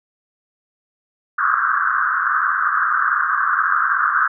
white band-pass noise, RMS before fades -18 dBFS, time 1.38-4.28 s, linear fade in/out 10 ms, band 1100 to 1600 Hz, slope 96 dB/octave, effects none

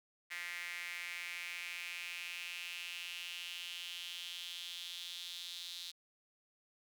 sawtooth tone with high-pass filter sweep, 174.61 Hz, F3, in tune, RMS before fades -45 dBFS, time 0.3-5.92 s, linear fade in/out 20 ms, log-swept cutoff 2000 to 3800 Hz, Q 4.6, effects none

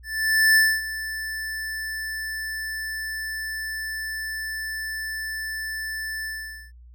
square tone with ADSR envelope, 1760 Hz, A6, in tune, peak -14 dBFS, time 0.03-6.72 s, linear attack 530 ms, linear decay 250 ms, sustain -15 dB, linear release 470 ms, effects added 60 Hz sine -44 dBFS peak until 6.94 s

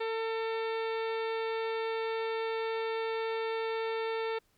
harmonic tone with a mistuned harmonic, 449.1 Hz, A4, 35 cents sharp, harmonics 1 / 2 / 3 / 4 / 5 / 6 / 7 / 8 / 9 / 10, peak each -32 / -39 / -43 / -45 / -45 / -48 / -56 / -49 / -56 / -55 dBFS, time 0-4.39 s, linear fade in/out 10 ms, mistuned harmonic 9, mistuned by -36 cents, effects pink hiss -71 dBFS RMS until 4.57 s

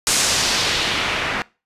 white noise with low-pass filter sweep, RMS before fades -20 dBFS, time 0.07-1.42 s, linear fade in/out 0 ms, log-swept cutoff 8200 to 1900 Hz, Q 1.3, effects noise-tail reverb RT60 0.3 s tail -22 dB re dry + resampled to 32000 Hz

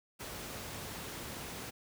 pink noise, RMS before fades -43 dBFS, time 0.19-1.71 s, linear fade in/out 20 ms, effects high-pass 60 Hz 12 dB/octave

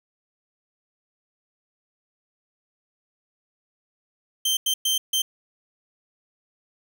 sawtooth tone bursts at uneven times, 3128 Hz, G7, 4 cents flat, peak -17 dBFS, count 4, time 4.45-4.57 / 4.66-4.74 / 4.85-4.98 / 5.13-5.22 s, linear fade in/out 5 ms, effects none

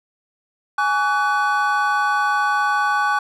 triangle tone cluster, 832 / 1138 / 1493 Hz, G#5 / C#6 / F#6, +3 / +45 / +15 cents, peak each -19 dBFS, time 0.78-3.19 s, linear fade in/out 5 ms, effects none

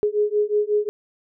sine beating tone pair, 415.5 / 421 Hz, G#4 / G#4, +1 / +24 cents, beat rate 5.5 Hz, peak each -21 dBFS, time 0.03-0.89 s, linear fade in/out 0 ms, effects none

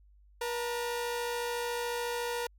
sawtooth tone pair together, 480 / 906.1 Hz, B4 / A#5, -49 / -49 cents, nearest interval major seventh, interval 1100 cents, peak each -29 / -35 dBFS, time 0.41-2.47 s, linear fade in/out 5 ms, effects added 50 Hz sine -57 dBFS peak until 2.58 s

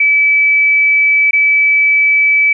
sine tone with dropouts, 2300 Hz, D7, 37 cents flat, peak -7 dBFS, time 0-2.53 s, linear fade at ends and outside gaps 5 ms, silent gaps 1.31-1.331 s, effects none

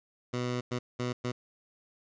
15% pulse tone bursts at uneven times, 123.47 Hz, B2, in tune, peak -24 dBFS, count 4, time 0.33-0.61 / 0.71-0.79 / 0.99-1.13 / 1.24-1.32 s, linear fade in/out 10 ms, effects resampled to 16000 Hz + 10-bit

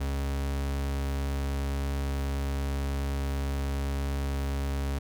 40% pulse tone, 69.3 Hz, C#2, in tune, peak -27 dBFS, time 0-4.99 s, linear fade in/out 10 ms, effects none

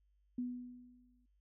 sine tone with exponential decay, 246.9 Hz, B3, in tune, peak -34 dBFS, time 0.38-1.26 s, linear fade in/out 5 ms, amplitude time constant 190 ms, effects noise-tail reverb RT60 0.1 s tail -22 dB re dry + added 50 Hz sine -70 dBFS peak until 1.4 s

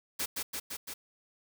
white noise with echo, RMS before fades -33 dBFS, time 0.19-0.26 s, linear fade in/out 10 ms, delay 170 ms, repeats 4, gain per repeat -2 dB, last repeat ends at 0.94 s, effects none

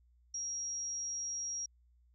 sine tone, 5650 Hz, F8, 19 cents sharp, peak -36 dBFS, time 0.34-1.66 s, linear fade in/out 5 ms, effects added 60 Hz sine -64 dBFS peak until 2.14 s

